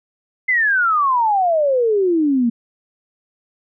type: exponential sweep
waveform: sine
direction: down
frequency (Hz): 2086 to 227.2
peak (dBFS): -13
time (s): 0.48-2.5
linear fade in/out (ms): 10
effects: none